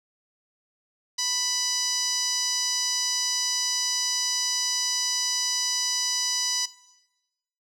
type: tone with band-pass filter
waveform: sawtooth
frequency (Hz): 990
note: B5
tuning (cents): +4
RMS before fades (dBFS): -27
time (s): 1.18-6.66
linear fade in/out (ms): 10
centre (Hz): 5500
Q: 4.2
effects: noise-tail reverb RT60 1.0 s tail -17 dB re dry